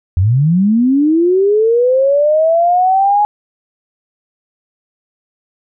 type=linear sweep; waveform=sine; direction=up; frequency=83.4 to 839 Hz; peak=-8 dBFS; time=0.17-3.25 s; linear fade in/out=0 ms; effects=none